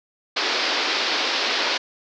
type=band-pass noise; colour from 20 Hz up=white; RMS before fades=-23 dBFS; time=0.36-1.78 s; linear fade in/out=10 ms; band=260 to 5100 Hz; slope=48 dB/octave; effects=none